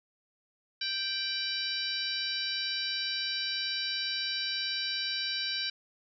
harmonic tone with a mistuned harmonic, 783 Hz, G5, 2 cents flat, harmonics 2 / 3 / 4 / 5 / 6 / 7, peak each -39 / -41 / -39 / -35 / -36 / -40 dBFS, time 0.81-5.7 s, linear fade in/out 5 ms, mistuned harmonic 4, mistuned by -74 cents, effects none

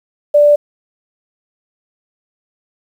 sine tone, 587 Hz, D5, 1 cent flat, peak -5 dBFS, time 0.34-0.56 s, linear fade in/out 10 ms, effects 7-bit

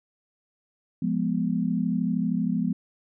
sine chord, F diminished, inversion none, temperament equal, 174.61 / 207.7 / 246.9 Hz, F3 / Ab3 / Cb4, 0 / 0 / 0 cents, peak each -27 dBFS, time 1.02-2.73 s, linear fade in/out 5 ms, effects none

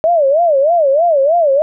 sine tone with vibrato, 613 Hz, D#5, 26 cents flat, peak -8 dBFS, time 0.04-1.62 s, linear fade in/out 0 ms, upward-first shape sine, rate 3.2 Hz, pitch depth 230 cents each way, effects none

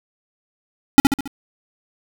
square tone with echo, 277.2 Hz, C#4, in tune, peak -4 dBFS, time 0.98-1 s, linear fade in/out 0 ms, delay 69 ms, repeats 4, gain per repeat -6 dB, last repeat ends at 1.276 s, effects none

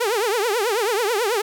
sawtooth tone with vibrato, 440 Hz, A4, in tune, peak -15 dBFS, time 0-1.42 s, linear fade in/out 10 ms, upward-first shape triangle, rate 9.2 Hz, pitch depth 250 cents each way, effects none

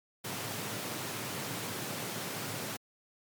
pink high-pass noise, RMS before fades -38 dBFS, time 0.24-2.77 s, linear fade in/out 10 ms, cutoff 100 Hz, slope 96 dB/octave, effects MP3 96 kbps

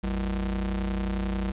square ring-modulated tone, 69.3 Hz, C#2, in tune, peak -24 dBFS, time 0.03-1.52 s, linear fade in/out 10 ms, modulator 123 Hz, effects resampled to 8000 Hz + 9-bit

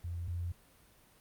sine tone pair in turn, 86 / 86.8 Hz, F2 / F2, -26 / -10 cents, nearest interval unison, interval 16 cents, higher second, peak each -36 / -34 dBFS, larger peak second, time 0.04-0.28 / 0.28-0.52 s, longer neither, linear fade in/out 5 ms, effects pink hiss -63 dBFS RMS until 1.2 s + Opus 32 kbps

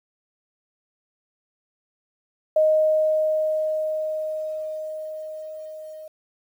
sine tone with level ramp, 622.3 Hz, D#5, in tune, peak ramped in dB -14 to -36 dBFS, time 2.56-6.08 s, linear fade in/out 5 ms, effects 9-bit

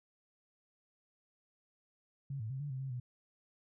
sine tone with pitch steps, 138.1 / 109.6 / 133 / 145.2 / 131.1 / 134.4 / 123.9 Hz, C#3 / A2 / C3 / D3 / C3 / C3 / B2, -6 / -6 / +29 / -19 / +4 / +47 / +6 cents, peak -37 dBFS, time 2.3-3 s, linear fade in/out 5 ms, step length 100 ms, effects none

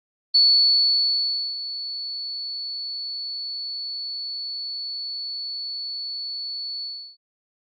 sine tone with ADSR envelope, 4435 Hz, C#8, in tune, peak -12 dBFS, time 0.34-7.17 s, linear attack 12 ms, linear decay 1200 ms, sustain -16 dB, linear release 340 ms, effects AAC 64 kbps

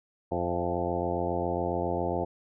harmonic tone with a mistuned harmonic, 87.31 Hz, F2, in tune, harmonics 1 / 2 / 3 / 4 / 5 / 6 / 7 / 8 / 9 / 10, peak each -36 / -37 / -38 / -34 / -36 / -34 / -40 / -34 / -38 / -38 dBFS, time 0.31-2.25 s, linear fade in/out 10 ms, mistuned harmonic 8, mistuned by -28 cents, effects none

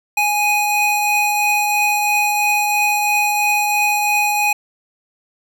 square tone pair together, 832 / 2493 Hz, G#5 / D#7, +3 / +3 cents, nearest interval octave + perfect fifth, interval 1900 cents, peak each -18 dBFS, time 0.17-4.53 s, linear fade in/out 5 ms, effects none

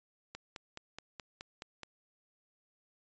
click train, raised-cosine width 0.2 ms, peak -26 dBFS, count 8, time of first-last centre 0.35-1.833 s, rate 4.72 Hz, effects resampled to 16000 Hz

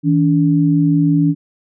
sine tone pair together, 160.9 / 286.7 Hz, E3 / D4, -42 / -42 cents, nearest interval minor seventh, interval 1000 cents, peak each -13 dBFS, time 0.03-1.35 s, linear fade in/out 50 ms, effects none

